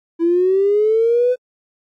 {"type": "linear sweep", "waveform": "triangle", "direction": "up", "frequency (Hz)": [329.6, 506], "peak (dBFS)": -8, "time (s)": [0.19, 1.36], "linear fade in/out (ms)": 50, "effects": ["tanh soft clip ceiling -10 dBFS", "AAC 48 kbps"]}